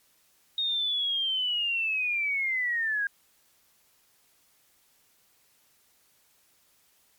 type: linear sweep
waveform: sine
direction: down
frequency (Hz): 3729 to 1610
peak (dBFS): -25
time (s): 0.58-3.07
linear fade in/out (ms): 2
effects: white hiss -65 dBFS RMS until 7.18 s + MP3 96 kbps